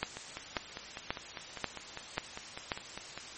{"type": "two click trains", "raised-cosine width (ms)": 0.3, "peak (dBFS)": [-23, -14], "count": [16, 6], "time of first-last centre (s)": [[0.17, 3.176], [0.03, 2.718]], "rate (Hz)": [4.99, 1.86], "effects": ["white hiss -46 dBFS RMS until 3.37 s", "MP3 32 kbps"]}